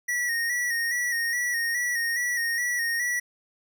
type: tone with vibrato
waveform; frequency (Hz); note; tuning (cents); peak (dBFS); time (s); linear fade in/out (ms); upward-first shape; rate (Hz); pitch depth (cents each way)
square; 1900; A#6; +33; -25; 0.08-3.2; 10; square; 2.4; 40
effects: none